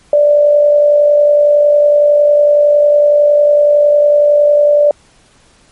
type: tone with amplitude modulation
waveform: sine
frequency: 587.3 Hz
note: D5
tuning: in tune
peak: -3 dBFS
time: 0.13-4.91 s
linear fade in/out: 2 ms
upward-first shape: sine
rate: 50.9 Hz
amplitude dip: 40%
effects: pink hiss -48 dBFS RMS until 5.71 s + MP3 48 kbps